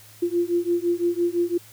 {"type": "beating tone pair", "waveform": "sine", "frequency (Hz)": [343.8, 349.7], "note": ["F4", "F4"], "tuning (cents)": [-27, 2], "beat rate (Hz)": 5.9, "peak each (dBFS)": [-23, -23], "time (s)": [0.22, 1.58], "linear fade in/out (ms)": 10, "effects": ["added 108 Hz sine -52 dBFS peak until 1.72 s", "white hiss -49 dBFS RMS until 1.72 s"]}